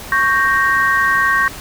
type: chord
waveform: sine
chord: G diminished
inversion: second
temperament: equal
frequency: 1108.7 / 1568 / 1864.7 Hz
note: Db6 / G6 / Bb6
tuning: 0 / 0 / 0 cents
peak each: -16 dBFS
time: 0.12-1.48 s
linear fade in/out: 2 ms
effects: pink hiss -32 dBFS RMS until 1.6 s